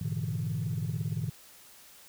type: chord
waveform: sine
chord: E dominant seventh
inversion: first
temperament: equal with one note detuned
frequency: 103.83 / 120.86 / 146.83 / 164.81 Hz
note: G#2 / B2 / D3 / E3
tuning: 0 / -37 / 0 / 0 cents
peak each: -34 dBFS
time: 0.01-1.3 s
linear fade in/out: 5 ms
effects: tanh soft clip ceiling -24 dBFS + white hiss -54 dBFS RMS until 2.08 s